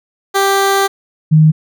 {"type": "tone pair in turn", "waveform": ["15% pulse", "sine"], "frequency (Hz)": [392.8, 155.88], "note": ["G4", "D#3"], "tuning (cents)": [4, 4], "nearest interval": "octave + major third", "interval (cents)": 1600, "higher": "first", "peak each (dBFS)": -4, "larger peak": "neither", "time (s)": [[0.34, 0.88], [1.31, 1.52]], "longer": "first", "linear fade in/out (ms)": 20, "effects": []}